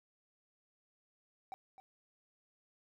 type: tone with echo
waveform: triangle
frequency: 768 Hz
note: G5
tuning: 36 cents flat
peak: -40 dBFS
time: 1.52-1.54 s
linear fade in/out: 0 ms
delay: 260 ms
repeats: 1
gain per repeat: -11 dB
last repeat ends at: 1.8 s
effects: none